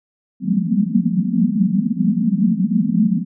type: band-pass noise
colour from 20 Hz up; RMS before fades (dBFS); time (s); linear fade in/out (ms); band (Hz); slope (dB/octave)
white; -17; 0.4-3.25; 50; 170 to 240; 96
effects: none